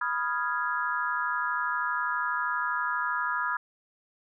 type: chord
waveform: sine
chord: F half-diminished seventh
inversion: second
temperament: equal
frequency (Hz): 987.8 / 1244.5 / 1396.9 / 1661.2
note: Cb6 / Eb6 / F6 / Ab6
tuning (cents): 0 / 0 / 0 / 0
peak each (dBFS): -32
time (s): 0.01-3.57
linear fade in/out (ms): 5
effects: none